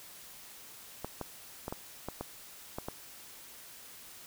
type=clicks; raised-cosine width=1 ms; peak=-22 dBFS; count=8; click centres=1.046 / 1.213 / 1.681 / 1.725 / 2.086 / 2.21 / 2.785 / 2.885 s; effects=white hiss -51 dBFS RMS until 4.26 s